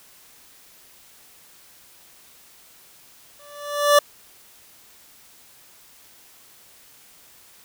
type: tone with exponential growth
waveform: 25% pulse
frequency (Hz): 582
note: D5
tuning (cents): -16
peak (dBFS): -6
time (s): 3.39-3.99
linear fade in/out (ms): 5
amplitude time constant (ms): 130
effects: white hiss -51 dBFS RMS until 7.64 s